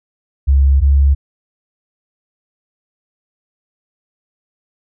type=tone pair in turn; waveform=sine; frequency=68.6 / 69.56 Hz; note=C#2 / C#2; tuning=-17 / +7 cents; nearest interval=unison; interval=24 cents; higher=second; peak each=-7 dBFS; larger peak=neither; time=0.47-0.81 / 0.81-1.15 s; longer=neither; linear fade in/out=20 ms; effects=none